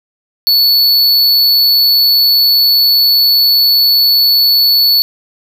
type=tone; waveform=square; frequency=4435 Hz; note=C#8; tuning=in tune; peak=-7 dBFS; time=0.47-5.02 s; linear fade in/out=0 ms; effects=none

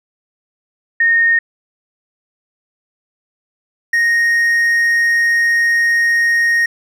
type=tone pair in turn; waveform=sine / triangle; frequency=1845 / 1863.2 Hz; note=A#6 / A#6; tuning=-18 / -1 cents; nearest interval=unison; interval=17 cents; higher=second; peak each=-9 dBFS; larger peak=neither; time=1-1.39 / 3.93-6.66 s; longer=second; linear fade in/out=5 ms; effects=none

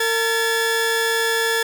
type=tone pair together; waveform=sawtooth; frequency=455.6 / 1720 Hz; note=A#4 / A6; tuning=-40 / -40 cents; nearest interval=octave + major seventh; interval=2300 cents; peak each=-17 dBFS; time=0-1.63 s; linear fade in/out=5 ms; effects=none

